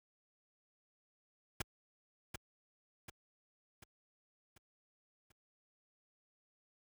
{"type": "noise with echo", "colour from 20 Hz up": "pink", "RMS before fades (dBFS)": -37, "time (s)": [1.6, 1.62], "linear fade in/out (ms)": 5, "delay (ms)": 740, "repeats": 5, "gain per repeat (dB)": -6, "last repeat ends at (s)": 5.32, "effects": ["high-pass 60 Hz 12 dB/octave"]}